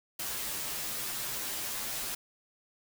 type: noise with comb filter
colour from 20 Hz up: white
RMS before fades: -36 dBFS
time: 0.19-2.15 s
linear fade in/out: 5 ms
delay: 11 ms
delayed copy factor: -0.85
effects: none